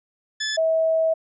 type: tone pair in turn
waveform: 15% pulse / sine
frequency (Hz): 1731 / 646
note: A6 / E5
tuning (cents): -29 / -35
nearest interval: octave + perfect fourth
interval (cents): 1706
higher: first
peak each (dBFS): -17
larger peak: neither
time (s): 0.4-0.57 / 0.57-1.14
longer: second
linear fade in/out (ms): 10
effects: resampled to 16000 Hz